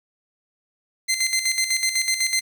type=tone with tremolo; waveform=15% pulse; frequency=2072 Hz; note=C7; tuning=17 cents flat; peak=-12 dBFS; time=1.08-2.41 s; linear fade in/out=20 ms; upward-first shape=square; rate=8 Hz; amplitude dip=60%; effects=9-bit